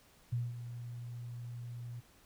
sine tone with ADSR envelope, 120 Hz, B2, 49 cents flat, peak -30 dBFS, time 0.32-2.01 s, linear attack 10 ms, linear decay 200 ms, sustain -11 dB, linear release 20 ms, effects pink hiss -64 dBFS RMS until 2.25 s

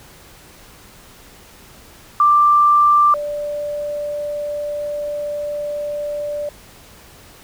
sine tone pair in turn, 1180 / 587.6 Hz, D6 / D5, +8 / +1 cents, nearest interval octave, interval 1207 cents, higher first, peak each -9 / -21 dBFS, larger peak first, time 2.2-3.14 / 3.14-6.49 s, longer second, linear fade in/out 2 ms, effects pink hiss -44 dBFS RMS until 7.43 s

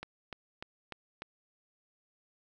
click train, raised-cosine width 0.3 ms, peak -24 dBFS, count 5, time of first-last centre 0.03-1.22 s, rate 3.36 Hz, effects none

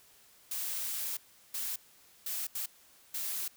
blue noise bursts at uneven times, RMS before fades -36 dBFS, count 5, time 0.51-1.17 / 1.54-1.76 / 2.26-2.47 / 2.55-2.66 / 3.14-3.48 s, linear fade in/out 5 ms, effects white hiss -61 dBFS RMS until 3.56 s

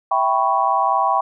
sine chord, C# half-diminished seventh, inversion first, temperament equal, 659.3 / 784 / 987.8 / 1108.7 Hz, E5 / G5 / B5 / C#6, 0 / 0 / 0 / 0 cents, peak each -24 / -19 / -20 / -20 dBFS, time 0.11-1.21 s, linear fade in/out 5 ms, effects none

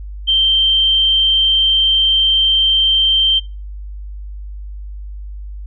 sine tone, 3136 Hz, G7, in tune, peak -10 dBFS, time 0.27-3.4 s, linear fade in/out 20 ms, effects noise-tail reverb RT60 0.3 s tail -23 dB re dry + added 50 Hz sine -26 dBFS peak until 5.66 s

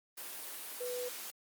sine tone in noise, 493.9 Hz, B4, in tune, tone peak -36 dBFS, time 0.8-1.09 s, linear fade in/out 10 ms, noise white, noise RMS -44 dBFS, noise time 0.17-1.31 s, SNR +5 dB, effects high-pass 300 Hz 12 dB/octave + Opus 32 kbps

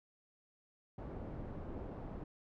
pink low-pass noise, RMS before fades -45 dBFS, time 0.98-2.24 s, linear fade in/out 5 ms, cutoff 680 Hz, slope 12 dB/octave, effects none

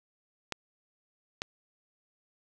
clicks, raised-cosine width 0.2 ms, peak -15 dBFS, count 2, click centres 0.523 / 1.419 s, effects none

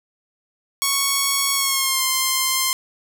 5% pulse tone with pitch glide, 1108.7 to 1049.5 Hz, C#6 to C6, 0 to +5 cents, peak -6 dBFS, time 0.82-2.73 s, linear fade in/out 0 ms, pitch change -95 cents, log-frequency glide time 1.55-2.03 s, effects none

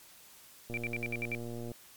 click train, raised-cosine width 2 ms, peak -29 dBFS, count 121, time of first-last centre 0.7-1.717 s, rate 118 Hz
sine tone bursts, 2349 Hz, D7, in tune, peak -32 dBFS, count 7, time 0.74-1.349 s, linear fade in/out 0 ms, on 33 ms, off 63 ms
effects white hiss -56 dBFS RMS until 1.96 s + MP3 96 kbps

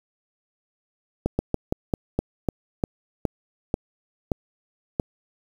slowing click train, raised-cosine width 2 ms, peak -8 dBFS, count 12, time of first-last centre 1.26-4.998 s, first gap 130 ms, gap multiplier 1.18, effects 7-bit

